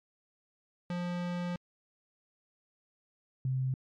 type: tone pair in turn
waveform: square / sine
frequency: 176.1 / 130.55 Hz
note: F3 / C3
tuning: +15 / -3 cents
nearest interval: perfect fourth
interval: 518 cents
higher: first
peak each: -33 / -28 dBFS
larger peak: second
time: 0.9-1.56 / 3.45-3.74 s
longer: first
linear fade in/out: 2 ms
effects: low-pass 4000 Hz 12 dB/octave + MP3 96 kbps